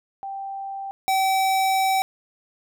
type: tone pair in turn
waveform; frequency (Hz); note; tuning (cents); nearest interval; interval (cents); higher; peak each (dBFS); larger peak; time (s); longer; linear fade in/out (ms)
sine / square; 784 / 767.4; G5 / G5; 0 / -37; unison; 37; first; -29 / -19; second; 0.23-0.91 / 1.08-2.02; second; 0
effects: none